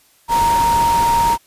sine tone in noise, 932.3 Hz, A#5, in tune, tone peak -12 dBFS, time 0.28-1.38 s, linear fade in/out 50 ms, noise pink, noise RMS -24 dBFS, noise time 0.28-1.38 s, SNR +9 dB, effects white hiss -54 dBFS RMS until 1.46 s + resampled to 32000 Hz

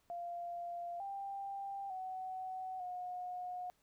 sine tone with pitch steps, 694 / 791 / 749 / 723 Hz, F5 / G5 / F#5 / F#5, -11 / +15 / +21 / -40 cents, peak -40 dBFS, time 0.1-3.7 s, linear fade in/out 0 ms, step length 900 ms, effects pink hiss -75 dBFS RMS until 3.82 s

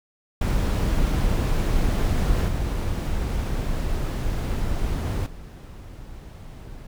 brown noise with level steps, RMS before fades -21 / -25 / -39 dBFS, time 0.41-6.87 s, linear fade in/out 5 ms, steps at 2.48 / 5.26 s, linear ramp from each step 5 ms, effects none

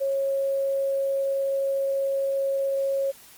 sine tone, 547 Hz, C#5, 23 cents flat, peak -22 dBFS, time 0-3.12 s, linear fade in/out 20 ms, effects white hiss -50 dBFS RMS until 3.37 s + Opus 32 kbps

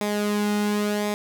sawtooth tone with flanger, 207.7 Hz, G#3, in tune, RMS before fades -24 dBFS, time 0.01-1.14 s, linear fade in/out 0 ms, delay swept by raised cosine 0.68 to 1.78 ms, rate 0.92 Hz, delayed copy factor -0.55, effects none

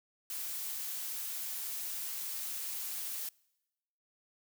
blue noise, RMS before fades -39 dBFS, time 0.3-3.29 s, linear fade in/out 2 ms, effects noise-tail reverb RT60 1.0 s tail -26 dB re dry

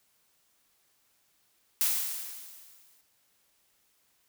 blue noise with exponential decay, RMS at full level -25 dBFS, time 1.81-3.01 s, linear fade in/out 0 ms, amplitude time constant 260 ms, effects white hiss -70 dBFS RMS until 4.28 s

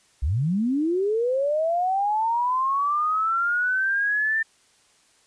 sine linear sweep, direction up, 57 to 1800 Hz, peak -20 dBFS, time 0.22-4.43 s, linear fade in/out 10 ms, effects white hiss -60 dBFS RMS until 5.26 s + resampled to 22050 Hz

